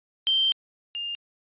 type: tone pair in turn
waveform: sine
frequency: 3136 / 2812 Hz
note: G7 / F7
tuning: 0 / +11 cents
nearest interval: major second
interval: 189 cents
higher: first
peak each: -19 / -29 dBFS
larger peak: first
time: 0.27-0.52 / 0.95-1.15 s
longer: first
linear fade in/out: 0 ms
effects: resampled to 8000 Hz